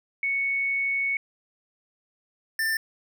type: tone pair in turn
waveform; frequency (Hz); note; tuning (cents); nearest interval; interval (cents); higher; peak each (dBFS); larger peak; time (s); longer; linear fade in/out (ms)
sine / square; 2217 / 1785.7; C#7 / A6; 0 / +25; major third; 375; first; -23 / -24; first; 0.23-1.17 / 2.59-2.77; first; 2
effects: none